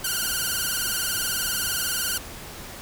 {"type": "tone with vibrato", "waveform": "5% pulse", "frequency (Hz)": 1474, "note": "F#6", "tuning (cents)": -7, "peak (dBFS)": -13, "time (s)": [0.04, 2.18], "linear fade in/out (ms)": 5, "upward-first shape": "sine", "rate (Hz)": 20, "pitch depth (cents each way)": 110, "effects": ["pink hiss -39 dBFS RMS until 2.81 s"]}